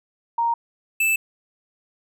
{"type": "tone pair in turn", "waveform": ["sine", "square"], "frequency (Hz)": [932.3, 2637], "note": ["A#5", "E7"], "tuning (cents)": [0, 0], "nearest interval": "octave + tritone", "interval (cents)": 1800, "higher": "second", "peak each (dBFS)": -18, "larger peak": "neither", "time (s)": [[0.38, 0.54], [1, 1.16]], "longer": "neither", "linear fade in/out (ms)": 5, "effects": []}